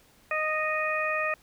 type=harmonic tone; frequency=620 Hz; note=D#5; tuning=6 cents flat; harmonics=1 / 2 / 3 / 4; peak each=-31 / -31 / -31 / -31 dBFS; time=0.31-1.34 s; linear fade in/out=2 ms; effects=pink hiss -60 dBFS RMS until 1.42 s